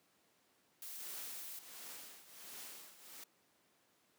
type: noise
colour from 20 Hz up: blue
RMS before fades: -48 dBFS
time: 0.82-1.59 s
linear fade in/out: 2 ms
type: noise with tremolo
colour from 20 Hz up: white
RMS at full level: -49 dBFS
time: 1-3.24 s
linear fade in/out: 5 ms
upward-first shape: triangle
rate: 1.4 Hz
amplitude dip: 80%
effects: pink hiss -73 dBFS RMS until 4.18 s + high-pass 200 Hz 12 dB/octave